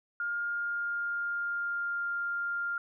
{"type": "tone with pitch glide", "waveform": "sine", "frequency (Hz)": [1412, 1399], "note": ["F6", "F6"], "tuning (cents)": [19, 3], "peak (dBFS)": -30, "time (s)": [0.2, 2.78], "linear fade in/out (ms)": 2, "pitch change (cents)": -16, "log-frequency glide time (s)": [0.47, 2.06], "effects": []}